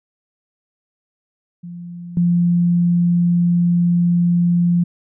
sine tone with level steps, 173.7 Hz, F3, 9 cents flat, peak -29 / -12 dBFS, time 1.63-4.84 s, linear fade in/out 10 ms, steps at 2.17 s, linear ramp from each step 2 ms, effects none

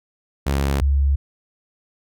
sawtooth / sine tone pair in turn, 69.3 / 69.58 Hz, C#2 / C#2, 0 / +7 cents, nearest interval unison, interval 7 cents, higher second, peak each -14 dBFS, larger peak neither, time 0.46-0.81 / 0.81-1.16 s, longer neither, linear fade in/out 10 ms, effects none

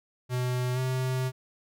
square tone with pitch glide, 125.3 to 129.2 Hz, B2 to C3, +25 to -21 cents, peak -27 dBFS, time 0.29-1.32 s, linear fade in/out 50 ms, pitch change +54 cents, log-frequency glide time 0.74-0.79 s, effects none

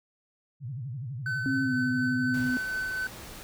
sine tone with vibrato, 128.2 Hz, C3, 35 cents flat, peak -33 dBFS, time 0.6-2.52 s, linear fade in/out 50 ms, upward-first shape sine, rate 12 Hz, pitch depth 230 cents each way
triangle tone with tremolo, 1518 Hz, F#6, 44 cents sharp, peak -26 dBFS, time 1.26-3.07 s, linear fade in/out 2 ms, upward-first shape triangle, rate 4.1 Hz, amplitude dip 30%
sine tone with pitch glide, 267 to 252.3 Hz, C4 to B3, +35 to +37 cents, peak -26 dBFS, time 1.46-2.57 s, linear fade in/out 0 ms, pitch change -98 cents, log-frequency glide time 1.64-1.73 s
pink noise, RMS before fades -44 dBFS, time 2.34-3.43 s, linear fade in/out 0 ms
effects none

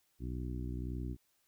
harmonic tone, 61.74 Hz, B1, in tune, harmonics 1 / 2 / 3 / 4 / 5 / 6, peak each -39 / -42 / -49 / -46 / -47 / -52 dBFS, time 0.19-1.17 s, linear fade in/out 50 ms, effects white hiss -75 dBFS RMS until 1.47 s

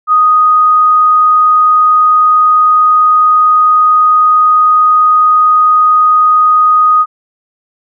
sine tone, 1244.5 Hz, D#6, in tune, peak -4 dBFS, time 0.07-7.06 s, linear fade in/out 50 ms, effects none

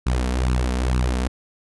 sawtooth tone with flanger, 62.6 Hz, B1, 24 cents sharp, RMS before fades -21 dBFS, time 0.06-1.28 s, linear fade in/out 10 ms, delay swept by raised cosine 0.72 to 4.52 ms, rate 2.2 Hz, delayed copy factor +0.7, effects resampled to 24000 Hz

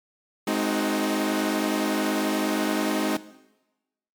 sawtooth chord, Ab dominant seventh, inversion none, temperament equal with one note detuned, 211.2 / 261.6 / 311.1 / 370 Hz, Ab3 / C4 / Eb4 / Gb4, +29 / 0 / 0 / 0 cents, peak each -23 / -25 / -23 / -28 dBFS, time 0.47-3.17 s, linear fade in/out 5 ms, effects noise-tail reverb RT60 1.0 s tail -17 dB re dry + MP3 96 kbps

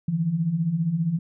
sine beating tone pair, 153.3 / 168.3 Hz, D#3 / E3, -25 / +36 cents, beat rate 15 Hz, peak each -28 / -22 dBFS, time 0.08-1.19 s, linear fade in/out 5 ms, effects none

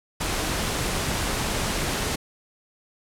pink noise, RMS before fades -26 dBFS, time 0.2-2.16 s, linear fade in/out 10 ms, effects low-pass 11000 Hz 12 dB/octave

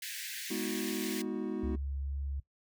pink high-pass noise, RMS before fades -41 dBFS, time 0.02-1.22 s, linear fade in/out 5 ms, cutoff 1600 Hz, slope 96 dB/octave
triangle chord, G# minor seventh, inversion none, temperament equal with one note detuned, 207.7 / 246.9 / 319 / 370 Hz, G#3 / B3 / D#4 / F#4, 0 / 0 / +43 / 0 cents, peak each -37 / -37 / -36 / -36 dBFS, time 0.5-1.76 s, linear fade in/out 10 ms
sine tone with vibrato, 69.3 Hz, C#2, in tune, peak -34 dBFS, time 1.63-2.4 s, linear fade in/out 5 ms, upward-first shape sine, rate 2.2 Hz, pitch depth 9 cents each way
effects noise-tail reverb RT60 0.1 s tail -17 dB re dry

